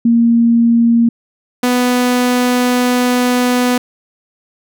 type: tone pair in turn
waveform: sine / sawtooth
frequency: 233.1 / 247.7 Hz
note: A#3 / B3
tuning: 0 / +5 cents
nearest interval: minor second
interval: 105 cents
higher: second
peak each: -7 dBFS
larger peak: neither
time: 0.05-1.09 / 1.63-3.78 s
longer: second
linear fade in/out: 5 ms
effects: none